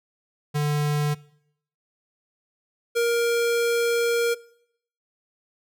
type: tone pair in turn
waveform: square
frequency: 147.9 / 469.6 Hz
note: D3 / A#4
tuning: +13 / +13 cents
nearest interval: octave + minor sixth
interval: 2000 cents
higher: second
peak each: -22 / -20 dBFS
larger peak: second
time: 0.54-1.15 / 2.95-4.35 s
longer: second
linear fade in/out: 20 ms
effects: noise-tail reverb RT60 0.7 s tail -21 dB re dry